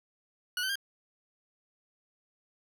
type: tone with pitch steps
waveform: 20% pulse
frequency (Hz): 1462 / 1530.3 / 1601.7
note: F#6 / G6 / G6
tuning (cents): -21 / -42 / +37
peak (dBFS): -25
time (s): 0.57-0.756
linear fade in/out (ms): 2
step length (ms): 62
effects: none